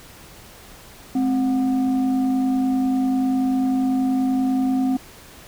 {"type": "tone with frequency modulation", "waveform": "sine", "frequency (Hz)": 261.6, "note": "C4", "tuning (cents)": 0, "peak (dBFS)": -17, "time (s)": [1.15, 4.97], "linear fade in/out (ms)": 5, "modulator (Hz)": 473, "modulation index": 0.44, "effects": ["pink hiss -44 dBFS RMS until 5.47 s"]}